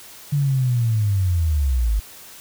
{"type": "linear sweep", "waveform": "sine", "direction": "down", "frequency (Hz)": [146.5, 49], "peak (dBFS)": -16, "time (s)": [0.32, 2], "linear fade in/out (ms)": 10, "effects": ["white hiss -42 dBFS RMS until 2.4 s"]}